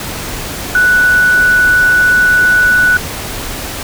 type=tone in noise; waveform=sine; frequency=1480 Hz; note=F#6; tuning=in tune; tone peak=-6 dBFS; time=0.75-2.97 s; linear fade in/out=2 ms; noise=pink; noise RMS=-22 dBFS; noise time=0-3.83 s; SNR=+13 dB; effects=none